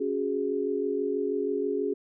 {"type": "chord", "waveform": "sine", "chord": "C# suspended fourth", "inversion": "none", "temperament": "just", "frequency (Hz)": [277.2, 369.6, 415.8], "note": ["C#4", "F#4", "G#4"], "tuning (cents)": [0, -2, 2], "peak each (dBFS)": [-32, -31, -28], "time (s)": [0, 1.94], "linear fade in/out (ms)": 10, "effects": []}